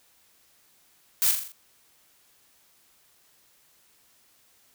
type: noise with echo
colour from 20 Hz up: blue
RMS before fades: -22 dBFS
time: 1.22-1.31 s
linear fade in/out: 0 ms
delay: 42 ms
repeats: 5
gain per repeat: -5 dB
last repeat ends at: 1.52 s
effects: white hiss -62 dBFS RMS until 4.74 s